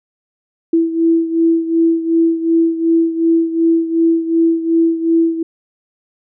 sine beating tone pair, 329.6 / 332.3 Hz, E4 / E4, 0 / +14 cents, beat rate 2.7 Hz, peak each -12 / -17 dBFS, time 0.73-5.43 s, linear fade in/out 5 ms, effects none

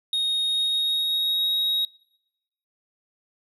triangle tone with pitch glide, 3729 to 3788 Hz, A#7 to A#7, 0 to +27 cents, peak -20 dBFS, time 0.13-1.85 s, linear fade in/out 2 ms, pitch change +27 cents, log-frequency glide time 0.45-1.55 s, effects noise-tail reverb RT60 0.9 s tail -23 dB re dry

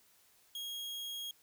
40% pulse tone, 3279 Hz, G#7, 23 cents flat, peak -39 dBFS, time 0.55-1.31 s, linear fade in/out 2 ms, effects white hiss -67 dBFS RMS until 1.42 s

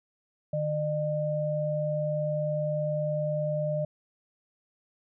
sine tone pair together, 151.65 / 605 Hz, D#3 / D#5, -44 / -49 cents, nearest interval 2 octaves, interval 2395 cents, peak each -30 / -28 dBFS, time 0.53-3.85 s, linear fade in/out 5 ms, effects none

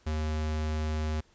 square tone, 77.4 Hz, D#2, 9 cents flat, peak -29 dBFS, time 0.06-1.21 s, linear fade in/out 10 ms, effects pink hiss -64 dBFS RMS until 1.34 s + resampled to 16000 Hz

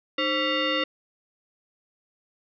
sine tone with frequency modulation, 1138 Hz, C#6, 45 cents sharp, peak -22 dBFS, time 0.18-0.84 s, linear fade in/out 5 ms, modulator 833 Hz, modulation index 2.9, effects none

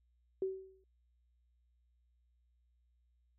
sine tone with exponential decay, 380.9 Hz, G4, 50 cents flat, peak -30 dBFS, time 0.42-0.84 s, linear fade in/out 2 ms, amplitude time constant 90 ms, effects added 60 Hz sine -70 dBFS peak until 3.38 s

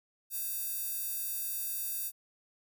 square tone with high-pass filter, 524 Hz, C5, 2 cents sharp, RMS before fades -36 dBFS, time 0.3-2.12 s, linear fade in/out 50 ms, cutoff 12000 Hz, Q 1, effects none

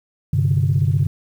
sine chord, G suspended fourth, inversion none, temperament equal, 98 / 130.81 / 146.83 Hz, G2 / C3 / D3, 0 / 0 / 0 cents, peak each -18 dBFS, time 0.33-1.07 s, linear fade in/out 5 ms, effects tanh soft clip ceiling -7 dBFS + 8-bit

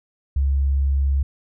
sine tone, 68.8 Hz, C#2, 12 cents flat, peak -16 dBFS, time 0.36-1.23 s, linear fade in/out 5 ms, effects none

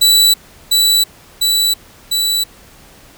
sawtooth tone with echo, 3951 Hz, B7, in tune, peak -4 dBFS, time 0.01-0.34 s, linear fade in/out 10 ms, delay 700 ms, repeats 3, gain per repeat -2 dB, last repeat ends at 2.44 s, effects pink hiss -43 dBFS RMS until 3.17 s

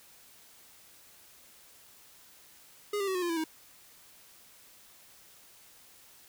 square tone with pitch steps, 413.4 / 395.6 / 378.7 / 362.4 / 346.8 / 331.9 / 317.7 Hz, G#4 / G4 / F#4 / F#4 / F4 / E4 / D#4, -8 / +16 / +40 / -36 / -12 / +12 / +36 cents, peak -30 dBFS, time 2.93-3.441 s, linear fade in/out 5 ms, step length 73 ms, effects white hiss -57 dBFS RMS until 6.28 s

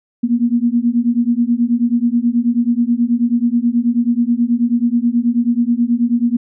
sine beating tone pair, 233.1 / 242.4 Hz, A#3 / B3, 0 / -32 cents, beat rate 9.3 Hz, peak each -15 dBFS, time 0.23-6.37 s, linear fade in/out 10 ms, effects none

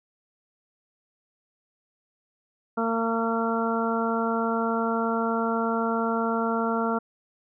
harmonic tone, 227.9 Hz, A#3, 39 cents flat, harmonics 1 / 2 / 3 / 4 / 5 / 6, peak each -27 / -29 / -31 / -32 / -35 / -30 dBFS, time 2.77-6.99 s, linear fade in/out 10 ms, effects none

